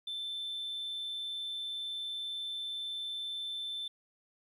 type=tone; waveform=sine; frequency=3539 Hz; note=A7; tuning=9 cents sharp; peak=-34 dBFS; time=0.07-3.88 s; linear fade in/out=5 ms; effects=tanh soft clip ceiling -34 dBFS + 12-bit